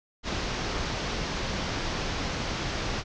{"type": "low-pass noise", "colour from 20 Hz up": "pink", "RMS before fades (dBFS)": -31, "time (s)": [0.23, 3.04], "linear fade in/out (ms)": 50, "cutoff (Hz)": 6200, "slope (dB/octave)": 48, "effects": []}